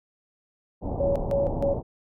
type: low-pass noise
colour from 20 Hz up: pink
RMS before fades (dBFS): -29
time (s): 0.81-1.83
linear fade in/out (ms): 50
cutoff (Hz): 860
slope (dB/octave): 48
type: tone with tremolo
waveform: sine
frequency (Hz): 559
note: C#5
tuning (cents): +14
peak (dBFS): -21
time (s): 1-1.74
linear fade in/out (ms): 5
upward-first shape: square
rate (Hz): 3.2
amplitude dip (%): 80
effects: none